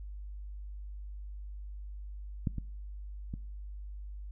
clicks, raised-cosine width 5 ms, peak -17 / -24 / -25 dBFS, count 3, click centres 2.472 / 2.583 / 3.339 s, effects noise-tail reverb RT60 0.6 s tail -23 dB re dry + added 50 Hz sine -40 dBFS peak until 4.31 s

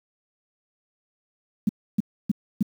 sine tone bursts, 207.5 Hz, G#3, 1 cent flat, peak -16 dBFS, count 4, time 1.67-2.628 s, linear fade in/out 5 ms, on 22 ms, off 290 ms, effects 8-bit

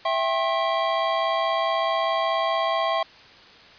square chord, C major, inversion first, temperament equal with one note detuned, 659.3 / 784 / 1073.4 Hz, E5 / G5 / C6, 0 / 0 / +44 cents, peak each -25 / -29 / -26 dBFS, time 0.05-3.03 s, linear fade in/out 5 ms, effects white hiss -48 dBFS RMS until 3.78 s + resampled to 11025 Hz

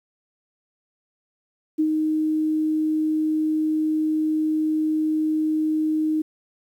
sine tone with ADSR envelope, 311.1 Hz, D#4, in tune, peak -16 dBFS, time 1.78-6.22 s, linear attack 19 ms, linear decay 73 ms, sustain -3 dB, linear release 7 ms, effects 9-bit

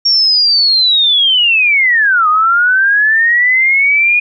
sine linear two-way sweep, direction down then up, 5560 to 1220 to 2460 Hz, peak -7 dBFS, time 0.05-4.2 s, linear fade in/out 10 ms, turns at 2.28 s, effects none

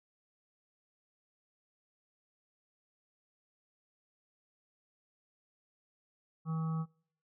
harmonic tone, 160.8 Hz, E3, 43 cents flat, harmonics 1 / 3 / 5 / 7 / 8, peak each -32 / -53 / -52 / -48 / -50 dBFS, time 6.45-6.86 s, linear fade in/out 50 ms, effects noise-tail reverb RT60 0.6 s tail -23 dB re dry

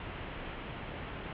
pink low-pass noise, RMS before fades -42 dBFS, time 0-1.33 s, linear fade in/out 2 ms, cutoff 3200 Hz, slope 48 dB/octave, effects none

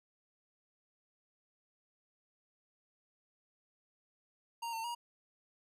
square tone with pitch steps, 931 / 902 / 950 Hz, A#5 / A5 / A#5, -2 / +43 / +33 cents, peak -38 dBFS, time 4.62-4.95 s, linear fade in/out 10 ms, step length 110 ms, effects resampled to 32000 Hz

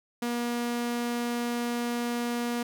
sawtooth tone, 239 Hz, A#3, 43 cents sharp, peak -24 dBFS, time 0.22-2.63 s, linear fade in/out 5 ms, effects none

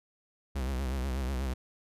45% pulse tone with vibrato, 65.41 Hz, C2, in tune, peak -30 dBFS, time 0.55-1.54 s, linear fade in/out 10 ms, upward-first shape triangle, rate 8.2 Hz, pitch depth 120 cents each way, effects resampled to 32000 Hz

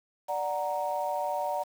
sine chord, D augmented, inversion none, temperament equal, 587.3 / 740 / 932.3 Hz, D5 / F#5 / A#5, 0 / 0 / 0 cents, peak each -32 dBFS, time 0.28-1.64 s, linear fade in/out 20 ms, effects tanh soft clip ceiling -18 dBFS + 8-bit

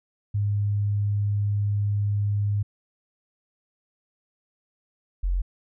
sine tone pair in turn, 102.5 / 44.93 Hz, G#2 / F1, -22 / +50 cents, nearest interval octave + major second, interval 1428 cents, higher first, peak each -21 dBFS, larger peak neither, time 0.34-2.63 / 5.23-5.42 s, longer first, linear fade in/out 10 ms, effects none

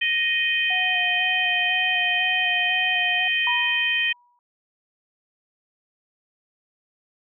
harmonic tone, 622.3 Hz, D#5, in tune, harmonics 3 / 4 / 5, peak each -24 / -23 / -25 dBFS, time 0.01-4.13 s, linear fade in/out 10 ms
sine tone with vibrato, 728 Hz, F#5, 28 cents flat, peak -29 dBFS, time 0.7-3.28 s, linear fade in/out 5 ms, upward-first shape square, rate 2 Hz, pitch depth 19 cents each way
sine tone with exponential decay, 969 Hz, B5, 33 cents flat, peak -23 dBFS, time 3.47-4.39 s, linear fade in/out 1 ms, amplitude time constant 200 ms
effects none

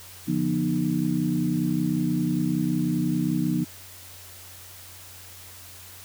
sine tone cluster, 144.2 / 174.6 / 241.2 / 306.5 Hz, D3 / F3 / B3 / D#4, -31 / 0 / -41 / -26 cents, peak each -30 / -26 / -27 / -27 dBFS, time 0.27-3.65 s, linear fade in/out 20 ms, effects added 91 Hz sine -50 dBFS peak until 6.04 s + white hiss -45 dBFS RMS until 6.04 s

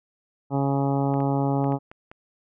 harmonic tone, 138.59 Hz, C#3, in tune, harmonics 1 / 2 / 3 / 4 / 5 / 6 / 7 / 8 / 9, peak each -24 / -25 / -31 / -32 / -33 / -30 / -39 / -42 / -42 dBFS, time 0.5-1.79 s, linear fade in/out 50 ms
clicks, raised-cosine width 0.5 ms, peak -27 dBFS, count 6, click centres 1.14 / 1.204 / 1.643 / 1.722 / 1.915 / 2.115 s
effects none

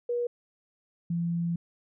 sine tone pair in turn, 481.1 / 170.09 Hz, B4 / F3, -45 / -45 cents, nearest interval octave + tritone, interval 1800 cents, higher first, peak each -26 dBFS, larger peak neither, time 0.09-0.27 / 1.1-1.56 s, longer second, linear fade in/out 5 ms, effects none

